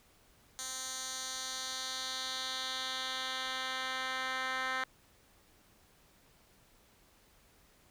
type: tone with band-pass filter sweep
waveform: 10% pulse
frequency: 260 Hz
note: C4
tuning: 11 cents flat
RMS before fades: -38 dBFS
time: 0.59-4.84 s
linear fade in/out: 0 ms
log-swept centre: 6900 to 2000 Hz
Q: 1.7
effects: pink hiss -65 dBFS RMS until 7.9 s